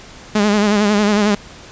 sawtooth tone with vibrato, 207.7 Hz, G#3, in tune, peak -8 dBFS, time 0.35-1.35 s, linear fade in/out 5 ms, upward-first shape sine, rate 11 Hz, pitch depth 55 cents each way, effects pink hiss -38 dBFS RMS until 1.71 s + resampled to 16000 Hz

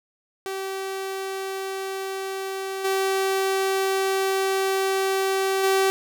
sawtooth tone with level steps, 385.4 Hz, G4, 29 cents flat, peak -24 / -17 / -14 dBFS, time 0.46-5.9 s, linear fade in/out 0 ms, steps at 2.84 / 5.63 s, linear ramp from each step 10 ms, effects none

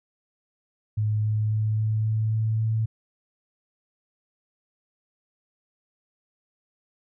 sine tone with pitch steps, 106.8 / 107.48 / 108.17 / 108.86 / 109.55 / 110.25 / 110.95 Hz, G#2 / A2 / A2 / A2 / A2 / A2 / A2, +49 / -40 / -29 / -18 / -7 / +4 / +15 cents, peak -21 dBFS, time 0.97-2.86 s, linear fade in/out 10 ms, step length 270 ms, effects none

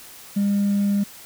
triangle tone with hard clipping, 201.5 Hz, G3, 48 cents sharp, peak -17 dBFS, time 0.36-1.04 s, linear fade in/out 10 ms, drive 2 dB, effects white hiss -43 dBFS RMS until 1.25 s

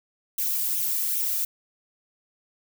violet noise with flanger, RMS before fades -26 dBFS, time 0.38-1.45 s, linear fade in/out 5 ms, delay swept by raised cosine 0.31 to 1.71 ms, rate 2.5 Hz, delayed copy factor +0.55, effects none

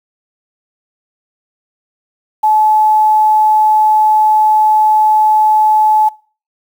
sine tone with quantisation, 860 Hz, A5, 40 cents flat, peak -7 dBFS, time 2.43-6.09 s, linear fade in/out 10 ms, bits 6, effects noise-tail reverb RT60 0.4 s tail -23 dB re dry

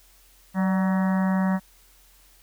harmonic tone with a mistuned harmonic, 188.4 Hz, F#3, 32 cents sharp, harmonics 1 / 3 / 4 / 5 / 6 / 7 / 8 / 9 / 10, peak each -20 / -34 / -35 / -34 / -38 / -41 / -42 / -40 / -39 dBFS, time 0.54-1.6 s, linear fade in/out 50 ms, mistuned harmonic 3, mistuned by +54 cents, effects added 44 Hz sine -57 dBFS peak until 2.42 s + white hiss -57 dBFS RMS until 2.42 s

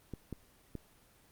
clicks, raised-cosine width 3 ms, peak -27 dBFS, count 3, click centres 0.137 / 0.327 / 0.753 s, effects pink hiss -64 dBFS RMS until 1.31 s + Opus 24 kbps

